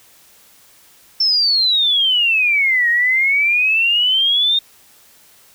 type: exponential two-way sweep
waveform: sine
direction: down then up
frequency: 5400 to 1864.7 to 3685 Hz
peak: -12 dBFS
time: 1.2-4.59 s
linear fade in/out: 5 ms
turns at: 2.89 s
effects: white hiss -49 dBFS RMS until 5.54 s